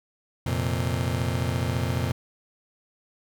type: chord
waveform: 35% pulse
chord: F suspended fourth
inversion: none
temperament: just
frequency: 87.31 / 116.41 / 130.96 Hz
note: F2 / Bb2 / C3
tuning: 0 / -2 / +2 cents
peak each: -27 dBFS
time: 0.46-2.12 s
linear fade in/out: 5 ms
effects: none